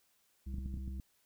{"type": "harmonic tone", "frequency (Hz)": 65.6, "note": "C2", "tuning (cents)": 5, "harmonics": [1, 3, 5], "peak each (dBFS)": [-39, -49, -58], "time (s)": [0.46, 1], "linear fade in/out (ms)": 10}
{"type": "clicks", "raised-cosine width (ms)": 5, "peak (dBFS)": -32, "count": 7, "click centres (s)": [0.542, 0.584, 0.66, 0.741, 0.773, 0.879, 0.998]}
{"effects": ["white hiss -73 dBFS RMS until 1.25 s"]}